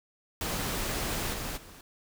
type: noise with level steps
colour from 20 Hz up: pink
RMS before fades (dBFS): -32 / -36 / -50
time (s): 0.41-1.81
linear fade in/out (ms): 2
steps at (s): 1.32 / 1.56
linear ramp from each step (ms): 20
effects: none